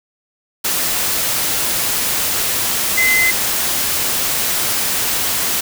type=tone in noise; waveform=sine; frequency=2049 Hz; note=C7; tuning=37 cents flat; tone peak=-12 dBFS; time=2.97-3.31 s; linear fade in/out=10 ms; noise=white; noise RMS=-18 dBFS; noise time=0.64-5.61 s; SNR=+3 dB; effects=none